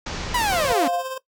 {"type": "low-pass noise", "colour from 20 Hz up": "pink", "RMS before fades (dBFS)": -30, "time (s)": [0.06, 0.73], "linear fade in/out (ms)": 5, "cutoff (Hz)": 6700, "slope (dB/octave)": 48}
{"type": "linear sweep", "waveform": "sawtooth", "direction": "down", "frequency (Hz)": [1007, 249.4], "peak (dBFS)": -16, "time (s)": [0.34, 0.88], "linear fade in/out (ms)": 5}
{"type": "tone with tremolo", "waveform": "25% pulse", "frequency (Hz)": 523, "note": "C5", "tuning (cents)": -1, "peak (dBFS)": -23, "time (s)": [0.52, 1.18], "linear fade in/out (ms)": 5, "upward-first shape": "sine", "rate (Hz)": 17, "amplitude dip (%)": 50}
{"type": "tone", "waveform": "sine", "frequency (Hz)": 700, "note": "F5", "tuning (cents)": 4, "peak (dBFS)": -21, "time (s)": [0.66, 1.03], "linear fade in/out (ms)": 50}
{"effects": ["noise-tail reverb RT60 0.1 s tail -18 dB re dry"]}